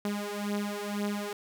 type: beating tone pair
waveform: sawtooth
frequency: 204.3 / 206.3 Hz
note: G#3 / G#3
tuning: -28 / -11 cents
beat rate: 2 Hz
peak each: -30 / -30 dBFS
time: 0.05-1.33 s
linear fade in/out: 2 ms
effects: none